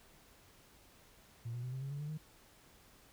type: tone with pitch steps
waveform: sine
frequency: 116.54 / 121.35 / 126.36 / 131.57 / 137 / 142.65 / 148.54 / 154.67 Hz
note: A#2 / B2 / B2 / C3 / C#3 / C#3 / D3 / D#3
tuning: 0 / -30 / +40 / +10 / -20 / +50 / +20 / -10 cents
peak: -37 dBFS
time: 1.45-2.178 s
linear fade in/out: 10 ms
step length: 91 ms
effects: tanh soft clip ceiling -36 dBFS + pink hiss -63 dBFS RMS until 3.12 s